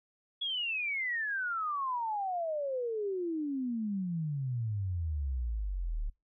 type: exponential sweep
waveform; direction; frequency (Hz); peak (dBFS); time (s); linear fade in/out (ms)
sine; down; 3392 to 35.11; -31; 0.41-6.1; 10
effects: noise-tail reverb RT60 0.2 s tail -23 dB re dry